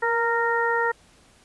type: harmonic tone with a mistuned harmonic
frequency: 463 Hz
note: A#4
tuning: 12 cents flat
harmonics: 1 / 2 / 3 / 4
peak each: -25 / -25 / -27 / -26 dBFS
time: 0.02-0.92 s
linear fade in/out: 10 ms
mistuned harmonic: 1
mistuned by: +22 cents
effects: pink hiss -56 dBFS RMS until 1.44 s + resampled to 24000 Hz